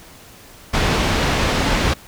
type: low-pass noise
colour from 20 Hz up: pink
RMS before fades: -18 dBFS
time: 0.73-1.94 s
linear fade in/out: 10 ms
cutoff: 4500 Hz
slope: 12 dB/octave
effects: pink hiss -43 dBFS RMS until 2.07 s